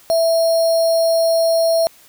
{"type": "tone with sample-and-hold", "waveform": "sine", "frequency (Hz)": 660, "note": "E5", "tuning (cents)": 2, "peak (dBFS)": -12, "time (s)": [0.1, 1.87], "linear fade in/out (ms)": 0, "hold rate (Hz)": 4900, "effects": ["white hiss -48 dBFS RMS until 2.08 s"]}